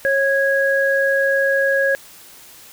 sine tone pair together, 547 / 1653.9 Hz, C#5 / G#6, -23 / -8 cents, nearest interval octave + perfect fifth, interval 1915 cents, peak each -17 dBFS, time 0.05-1.95 s, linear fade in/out 0 ms, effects white hiss -43 dBFS RMS until 2.72 s

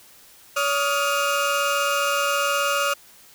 30% pulse tone cluster, 567 / 1249 / 1408 Hz, C#5 / D#6 / F6, +39 / +6 / +14 cents, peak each -22 dBFS, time 0.56-2.94 s, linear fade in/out 10 ms, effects white hiss -50 dBFS RMS until 3.34 s

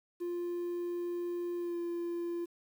triangle tone with pitch glide, 349.2 to 343.8 Hz, F4 to F4, 0 to -27 cents, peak -31 dBFS, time 0.2-2.46 s, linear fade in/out 20 ms, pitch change -27 cents, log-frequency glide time 1.58-1.78 s, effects tanh soft clip ceiling -27 dBFS + 10-bit

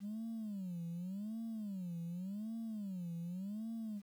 sine tone with vibrato, 195.8 Hz, G3, 2 cents flat, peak -38 dBFS, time 0-4.02 s, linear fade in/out 50 ms, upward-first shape sine, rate 0.87 Hz, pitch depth 260 cents each way, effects tanh soft clip ceiling -38 dBFS + 11-bit

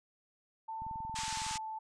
sine tone with pitch glide, 890 to 877.2 Hz, A5 to A5, +20 to -6 cents, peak -38 dBFS, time 0.68-1.79 s, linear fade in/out 10 ms, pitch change -26 cents, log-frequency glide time 1.11-1.59 s
click train, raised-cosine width 5 ms, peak -37 dBFS, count 17, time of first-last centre 0.82-1.557 s, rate 21.7 Hz
white band-pass noise, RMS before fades -40 dBFS, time 1.15-1.58 s, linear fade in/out 10 ms, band 850 to 8400 Hz, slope 48 dB/octave
effects none

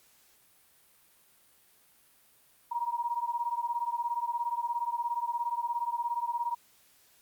sine beating tone pair, 942 / 959 Hz, A#5 / A#5, +18 / +49 cents, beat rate 17 Hz, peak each -32 / -33 dBFS, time 2.71-6.55 s, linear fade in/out 10 ms, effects white hiss -63 dBFS RMS until 7.21 s + Opus 48 kbps

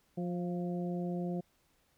harmonic tone with a mistuned harmonic, 176.7 Hz, F3, 21 cents sharp, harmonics 1 / 2 / 3 / 4, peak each -34 / -40 / -44 / -46 dBFS, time 0.17-1.41 s, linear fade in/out 10 ms, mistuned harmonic 4, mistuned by -23 cents, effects pink hiss -72 dBFS RMS until 1.97 s

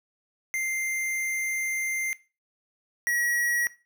square tone pair in turn, 2093 / 1913.4 Hz, C7 / A#6, 0 / +45 cents, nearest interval major second, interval 155 cents, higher first, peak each -27 / -24 dBFS, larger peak second, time 0.54-2.13 / 3.07-3.67 s, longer first, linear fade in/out 0 ms, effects noise-tail reverb RT60 0.3 s tail -18 dB re dry

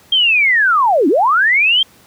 sine linear two-way sweep, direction down then up, 3224 to 256.6 to 3224 Hz, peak -9 dBFS, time 0.12-1.83 s, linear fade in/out 5 ms, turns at 1.08 s, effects pink hiss -47 dBFS RMS until 2.06 s + high-pass 80 Hz 12 dB/octave

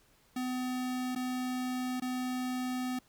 square tone with dropouts, 252.9 Hz, B3, 41 cents sharp, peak -33 dBFS, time 0.36-2.99 s, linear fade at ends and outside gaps 5 ms, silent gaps 1.151-1.159 / 2-2.02 s, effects pink hiss -66 dBFS RMS until 3.08 s

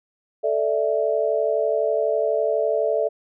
sine chord, A suspended fourth, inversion none, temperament equal, 440 / 587.3 / 659.3 Hz, A4 / D5 / E5, 0 / 0 / 0 cents, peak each -23 / -23 / -23 dBFS, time 0.43-3.09 s, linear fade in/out 20 ms, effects none

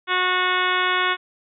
harmonic tone with a mistuned harmonic, 365.5 Hz, F#4, 21 cents flat, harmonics 1 / 2 / 3 / 4 / 5 / 6 / 7 / 8 / 9 / 10, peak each -29 / -31 / -23 / -24 / -27 / -27 / -32 / -31 / -29 / -36 dBFS, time 0.07-1.17 s, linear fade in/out 50 ms, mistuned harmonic 9, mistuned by +50 cents, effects none

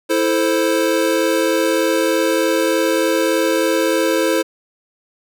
square chord, A minor, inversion second, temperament equal, 329.6 / 440 / 523.3 Hz, E4 / A4 / C5, 0 / 0 / 0 cents, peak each -19 / -21 / -19 dBFS, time 0.09-4.43 s, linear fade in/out 20 ms, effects none

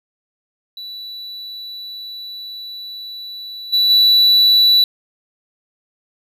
triangle tone with level steps, 3951 Hz, B7, in tune, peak -27 / -10 / -7 dBFS, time 0.77-4.84 s, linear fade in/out 2 ms, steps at 3.72 / 3.89 s, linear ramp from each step 20 ms, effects none

